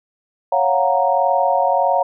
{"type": "chord", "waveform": "sine", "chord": "Gb major seventh", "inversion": "second", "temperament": "equal", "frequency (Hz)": [554.4, 698.5, 740, 932.3], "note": ["Db5", "F5", "Gb5", "Bb5"], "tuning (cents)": [0, 0, 0, 0], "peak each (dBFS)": -19, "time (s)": [0.52, 2.03], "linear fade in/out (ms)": 5, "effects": []}